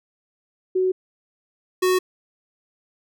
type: tone pair in turn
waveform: sine / square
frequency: 372.2 / 368.8 Hz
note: F#4 / F#4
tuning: +10 / -6 cents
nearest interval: unison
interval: 16 cents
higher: first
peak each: -17 dBFS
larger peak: neither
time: 0.75-0.92 / 1.82-1.99 s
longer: neither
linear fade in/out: 10 ms
effects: none